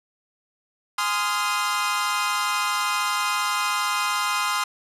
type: chord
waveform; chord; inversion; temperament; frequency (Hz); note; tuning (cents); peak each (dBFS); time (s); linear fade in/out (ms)
sawtooth; F minor seventh; first; equal with one note detuned; 830.6 / 1034.5 / 1244.5 / 1396.9; Ab5 / C6 / Eb6 / F6; 0 / -20 / 0 / 0; -28 / -22 / -23 / -25; 0.98-4.64; 5
effects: low-pass 12000 Hz 12 dB/octave